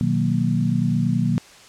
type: chord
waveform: sine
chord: B major seventh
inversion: none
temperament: equal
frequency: 123.47 / 155.56 / 185 / 233.1 Hz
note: B2 / D#3 / F#3 / A#3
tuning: 0 / 0 / 0 / 0 cents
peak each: -23 dBFS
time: 0.01-1.38 s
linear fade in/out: 0 ms
effects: white hiss -46 dBFS RMS until 1.68 s + low-pass 7000 Hz 12 dB/octave